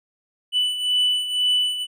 triangle beating tone pair, 2980 / 2982 Hz, F#7 / F#7, +12 / +13 cents, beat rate 2 Hz, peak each -18 / -24 dBFS, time 0.52-1.87 s, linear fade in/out 50 ms, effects none

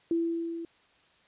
sine tone with level ramp, 334.1 Hz, E4, 23 cents sharp, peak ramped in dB -23 to -35 dBFS, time 0.11-0.65 s, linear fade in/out 2 ms, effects white hiss -63 dBFS RMS until 1.27 s + resampled to 8000 Hz

